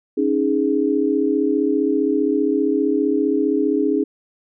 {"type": "chord", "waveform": "sine", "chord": "C# suspended second", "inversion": "none", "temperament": "equal with one note detuned", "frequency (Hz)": [275.9, 311.1, 415.3], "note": ["C#4", "D#4", "G#4"], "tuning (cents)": [-8, 0, 0], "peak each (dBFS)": -20, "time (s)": [0.17, 4.04], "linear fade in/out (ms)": 10, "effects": []}